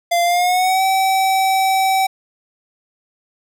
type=tone with pitch glide; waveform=square; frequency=691 to 766.7 Hz; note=F5 to G5; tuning=-19 to -39 cents; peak=-14 dBFS; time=0.11-2.07 s; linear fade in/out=10 ms; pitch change=+180 cents; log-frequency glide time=0.23-0.83 s; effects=none